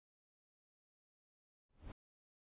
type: noise with exponential growth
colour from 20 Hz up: brown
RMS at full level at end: -43 dBFS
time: 1.69-1.92 s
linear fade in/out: 5 ms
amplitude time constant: 50 ms
effects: resampled to 8000 Hz